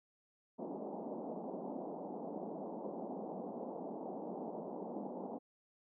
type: band-pass noise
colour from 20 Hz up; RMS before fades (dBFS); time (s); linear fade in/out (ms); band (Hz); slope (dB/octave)
pink; -44; 0.58-5.39; 20; 190 to 870; 48
effects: none